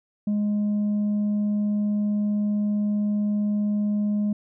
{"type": "tone", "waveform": "sine", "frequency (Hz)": 207.7, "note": "G#3", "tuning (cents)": 0, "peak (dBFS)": -18, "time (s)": [0.27, 4.33], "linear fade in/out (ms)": 5, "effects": ["tanh soft clip ceiling -20 dBFS"]}